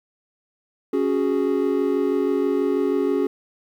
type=chord; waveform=triangle; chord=C# suspended fourth; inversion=none; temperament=just; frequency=277.2 / 369.6 / 415.8 Hz; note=C#4 / F#4 / G#4; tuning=0 / -2 / +2 cents; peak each=-21 dBFS; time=0.93-3.27 s; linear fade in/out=5 ms; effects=9-bit